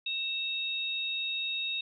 sine tone pair together, 2656 / 3745 Hz, E7 / A#7, +12 / +7 cents, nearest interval tritone, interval 595 cents, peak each -35 / -32 dBFS, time 0.06-1.81 s, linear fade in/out 5 ms, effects none

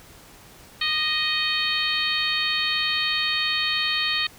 harmonic tone with a mistuned harmonic, 623 Hz, D#5, 2 cents sharp, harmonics 2 / 3 / 4 / 5 / 6 / 7, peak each -33 / -28 / -28 / -28 / -28 / -28 dBFS, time 0.81-4.27 s, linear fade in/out 5 ms, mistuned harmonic 2, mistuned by -25 cents, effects pink hiss -48 dBFS RMS until 4.38 s

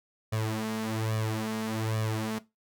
sawtooth tone with flanger, 110 Hz, A2, in tune, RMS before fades -31 dBFS, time 0.32-2.39 s, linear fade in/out 10 ms, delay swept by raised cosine 1.7 to 4.8 ms, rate 1.2 Hz, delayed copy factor +0.8, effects noise-tail reverb RT60 0.2 s tail -17 dB re dry

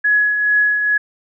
sine tone with tremolo, 1684 Hz, G#6, 24 cents sharp, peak -10 dBFS, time 0.04-0.98 s, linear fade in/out 10 ms, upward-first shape triangle, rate 2.3 Hz, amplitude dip 50%, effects none

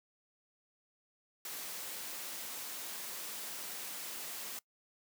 white noise, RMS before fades -43 dBFS, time 1.45-4.59 s, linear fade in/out 2 ms, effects noise-tail reverb RT60 0.1 s tail -23 dB re dry + high-pass 200 Hz 12 dB/octave

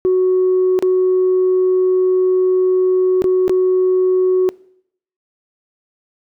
sine tone with dropouts, 370 Hz, F#4, in tune, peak -9 dBFS, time 0.05-4.49 s, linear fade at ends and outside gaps 0 ms, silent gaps 0.79-0.825 / 3.22-3.242 / 3.48-3.495 s, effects noise-tail reverb RT60 0.7 s tail -24 dB re dry + tanh soft clip ceiling -8 dBFS

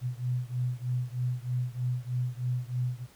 sine beating tone pair, 123.2 / 126.4 Hz, B2 / B2, -4 / +41 cents, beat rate 3.2 Hz, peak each -31 / -32 dBFS, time 0.01-3.07 s, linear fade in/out 50 ms, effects pink hiss -58 dBFS RMS until 3.15 s

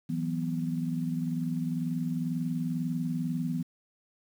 sine chord, E suspended second, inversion none, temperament equal, 164.81 / 185 / 246.9 Hz, E3 / F#3 / B3, 0 / 0 / 0 cents, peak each -31 / -37 / -32 dBFS, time 0.09-3.63 s, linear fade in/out 10 ms, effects 9-bit

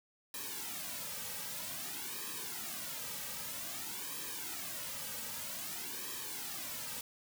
white noise with flanger, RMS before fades -42 dBFS, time 0.34-7.01 s, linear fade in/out 2 ms, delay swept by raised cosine 1.4 to 2.9 ms, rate 0.52 Hz, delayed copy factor -0.85, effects none

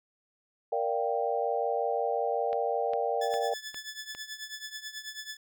sine chord, G minor seventh, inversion first, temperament equal, 466.2 / 587.3 / 698.5 / 784 Hz, Bb4 / D5 / F5 / G5, 0 / 0 / 0 / 0 cents, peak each -31 / -33 / -33 / -32 dBFS, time 0.72-3.54 s, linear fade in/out 5 ms
click train, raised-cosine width 0.3 ms, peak -27 dBFS, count 5, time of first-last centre 2.53-4.149 s, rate 2.47 Hz
15% pulse tone with tremolo, 1731 Hz, A6, 29 cents flat, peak -29 dBFS, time 3.21-5.37 s, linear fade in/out 5 ms, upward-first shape triangle, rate 9.2 Hz, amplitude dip 85%
effects none

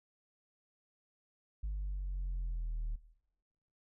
sine exponential sweep, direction down, 51.6 to 38 Hz, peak -32 dBFS, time 1.63-2.96 s, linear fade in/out 10 ms, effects noise-tail reverb RT60 0.9 s tail -19 dB re dry + tanh soft clip ceiling -33 dBFS

